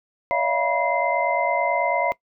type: tone cluster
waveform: sine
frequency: 568 / 647 / 696 / 969 / 2074 Hz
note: C#5 / E5 / F5 / B5 / C7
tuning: +42 / -32 / -6 / -33 / -16 cents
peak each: -26 / -27 / -25 / -24 / -27 dBFS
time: 0.31-2.12 s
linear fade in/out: 0 ms
effects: noise-tail reverb RT60 0.1 s tail -20 dB re dry